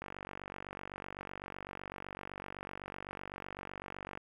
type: click train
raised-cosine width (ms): 0.5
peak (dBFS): -27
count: 200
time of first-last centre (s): 0.02-4.174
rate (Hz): 47.9
effects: 10-bit